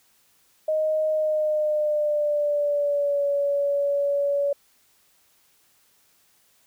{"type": "tone with pitch glide", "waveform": "sine", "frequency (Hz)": [622.3, 567.4], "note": ["D#5", "C#5"], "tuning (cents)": [0, 40], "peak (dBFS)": -20, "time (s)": [0.68, 4.53], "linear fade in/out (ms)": 5, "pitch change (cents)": -160, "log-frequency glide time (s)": [1.09, 3.25], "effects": ["white hiss -62 dBFS RMS until 6.66 s"]}